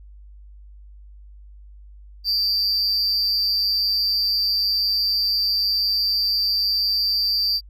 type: tone with amplitude modulation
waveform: triangle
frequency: 4699 Hz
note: D8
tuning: in tune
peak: -14 dBFS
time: 2.24-7.61 s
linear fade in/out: 50 ms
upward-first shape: sine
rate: 205 Hz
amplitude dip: 70%
effects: added 50 Hz sine -41 dBFS peak until 7.69 s